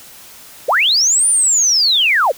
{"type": "linear two-way sweep", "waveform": "sine", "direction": "up then down", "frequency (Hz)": [392.3, 9440, 433.2], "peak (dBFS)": -10, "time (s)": [0.68, 2.32], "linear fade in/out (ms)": 10, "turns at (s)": 1.28, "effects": ["white hiss -39 dBFS RMS until 2.37 s"]}